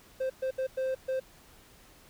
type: tone bursts at uneven times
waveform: triangle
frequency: 523.3 Hz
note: C5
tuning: in tune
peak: -26 dBFS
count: 5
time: 0.2-0.3 / 0.42-0.51 / 0.58-0.67 / 0.77-0.95 / 1.08-1.2 s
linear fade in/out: 10 ms
effects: pink hiss -57 dBFS RMS until 2.09 s